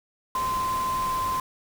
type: tone in noise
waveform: sine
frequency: 1037 Hz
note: C6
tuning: 16 cents flat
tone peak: -24 dBFS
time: 0.35-1.4 s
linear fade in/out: 2 ms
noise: pink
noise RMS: -36 dBFS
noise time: 0.35-1.4 s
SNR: +9 dB
effects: none